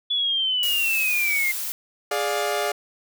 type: linear sweep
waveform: sine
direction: down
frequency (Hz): 3436 to 2093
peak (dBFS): -20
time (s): 0.1-1.52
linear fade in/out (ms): 10
type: noise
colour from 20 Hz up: blue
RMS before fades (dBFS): -29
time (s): 0.63-1.72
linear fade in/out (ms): 0
type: chord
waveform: sawtooth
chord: D diminished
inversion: second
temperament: equal with one note detuned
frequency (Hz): 415.3 / 587.3 / 705.8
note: Ab4 / D5 / F5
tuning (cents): 0 / 0 / +18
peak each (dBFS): -23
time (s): 2.11-2.72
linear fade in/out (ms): 5
effects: none